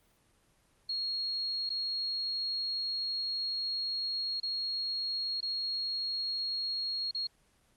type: tone with dropouts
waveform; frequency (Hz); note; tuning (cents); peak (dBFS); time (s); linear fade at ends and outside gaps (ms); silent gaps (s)
sine; 4292; C8; +43; -31; 0.89-7.27; 5; 1.693-1.701 / 4.4-4.43 / 5.406-5.427 / 7.111-7.147
effects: pink hiss -68 dBFS RMS until 7.76 s + Opus 24 kbps